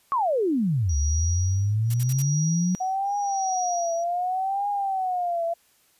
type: exponential two-way sweep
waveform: sine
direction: down then up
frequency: 1152 to 69.3 to 184.5 Hz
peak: -20 dBFS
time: 0.12-2.75 s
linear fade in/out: 0 ms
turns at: 0.96 s
type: tone with tremolo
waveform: sine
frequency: 5760 Hz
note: F#8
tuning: 47 cents flat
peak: -29 dBFS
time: 0.89-4.04 s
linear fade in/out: 5 ms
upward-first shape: sine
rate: 0.83 Hz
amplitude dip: 100%
type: noise bursts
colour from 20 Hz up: blue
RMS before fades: -33 dBFS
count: 4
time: 1.9-2.223 s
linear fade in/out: 5 ms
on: 41 ms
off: 53 ms
type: tone with vibrato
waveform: sine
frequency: 740 Hz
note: F#5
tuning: in tune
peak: -23 dBFS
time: 2.8-5.54 s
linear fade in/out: 10 ms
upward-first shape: triangle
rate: 0.66 Hz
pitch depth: 180 cents each way
effects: white hiss -62 dBFS RMS until 5.99 s + resampled to 32000 Hz